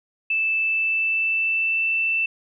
sine tone with pitch glide, 2637 to 2663 Hz, E7 to E7, 0 to +17 cents, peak -19 dBFS, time 0.3-2.26 s, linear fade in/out 5 ms, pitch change +17 cents, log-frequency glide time 0.58-1.91 s, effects none

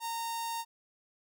sawtooth tone with notch filter, 922 Hz, A#5, 19 cents flat, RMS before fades -36 dBFS, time 0-0.65 s, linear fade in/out 50 ms, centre 2100 Hz, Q 1.2, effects none

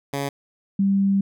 10% pulse / sine tone pair in turn, 140.1 / 196.63 Hz, C#3 / G3, +19 / +6 cents, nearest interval tritone, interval 587 cents, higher second, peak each -16 / -16 dBFS, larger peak neither, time 0.13-0.29 / 0.79-1.21 s, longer second, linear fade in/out 5 ms, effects none

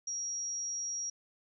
sine tone, 5670 Hz, F8, 25 cents sharp, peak -34 dBFS, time 0.07-1.1 s, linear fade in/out 5 ms, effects none

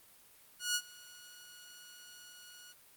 10% pulse tone with ADSR envelope, 1453 Hz, F#6, 32 cents flat, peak -21 dBFS, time 0.59-2.74 s, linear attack 160 ms, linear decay 61 ms, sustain -23 dB, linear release 27 ms, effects white hiss -61 dBFS RMS until 2.96 s + Opus 32 kbps

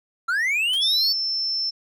triangle linear sweep, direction up, 1326 to 4600 Hz, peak -18 dBFS, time 0.28-1.13 s, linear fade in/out 10 ms
white noise with exponential decay, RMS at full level -35 dBFS, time 0.73-0.85 s, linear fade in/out 5 ms, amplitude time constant 26 ms
sine tone, 5330 Hz, E8, 18 cents sharp, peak -22 dBFS, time 0.81-1.71 s, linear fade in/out 20 ms
effects none

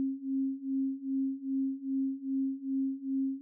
sine beating tone pair, 267.4 / 269.9 Hz, C4 / C#4, +38 / -46 cents, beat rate 2.5 Hz, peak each -34 / -32 dBFS, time 0-3.41 s, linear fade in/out 0 ms, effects none

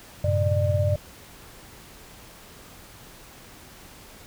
sine tone cluster, 94.7 / 112.2 / 133.8 / 597 Hz, F#2 / A2 / C3 / D5, +41 / +34 / +39 / +28 cents, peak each -22 / -28 / -29 / -25 dBFS, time 0.24-0.96 s, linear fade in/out 5 ms, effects pink hiss -47 dBFS RMS until 4.26 s

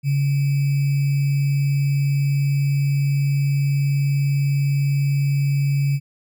sine tone with sample-and-hold, 140.2 Hz, C#3, 20 cents sharp, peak -16 dBFS, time 0.03-6 s, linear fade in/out 50 ms, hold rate 2450 Hz, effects none

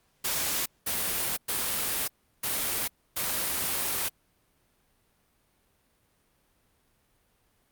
white noise bursts at uneven times, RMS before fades -29 dBFS, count 5, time 0.24-0.66 / 0.86-1.37 / 1.48-2.08 / 2.43-2.88 / 3.16-4.09 s, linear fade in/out 10 ms, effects pink hiss -69 dBFS RMS until 7.71 s + Opus 48 kbps

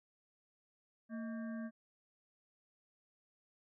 harmonic tone with a mistuned harmonic, 227.7 Hz, A#3, 40 cents flat, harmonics 1 / 3 / 5 / 7 / 8, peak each -40 / -51 / -59 / -55 / -63 dBFS, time 1.09-1.71 s, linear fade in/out 50 ms, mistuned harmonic 3, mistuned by -140 cents, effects none

